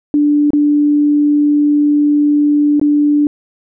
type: tone with dropouts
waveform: sine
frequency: 293.7 Hz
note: D4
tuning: in tune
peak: -8 dBFS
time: 0.14-3.27 s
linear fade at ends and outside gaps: 1 ms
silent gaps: 0.505-0.533 / 2.797-2.814 s
effects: none